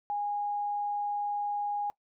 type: tone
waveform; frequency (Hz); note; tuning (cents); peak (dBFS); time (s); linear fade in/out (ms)
sine; 822; G#5; -18; -29; 0.1-1.9; 0
effects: noise-tail reverb RT60 0.1 s tail -21 dB re dry